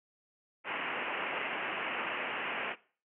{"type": "low-pass noise", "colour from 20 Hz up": "white", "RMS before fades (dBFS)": -36, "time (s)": [0.64, 2.76], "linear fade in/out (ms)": 50, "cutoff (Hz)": 2900, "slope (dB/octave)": 96, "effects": ["noise-tail reverb RT60 0.4 s tail -19 dB re dry", "high-pass 300 Hz 12 dB/octave"]}